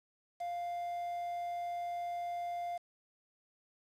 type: tone with quantisation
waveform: triangle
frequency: 698.5 Hz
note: F5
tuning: in tune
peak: -34 dBFS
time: 0.4-2.78 s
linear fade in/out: 10 ms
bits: 9
effects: low-pass 9000 Hz 12 dB/octave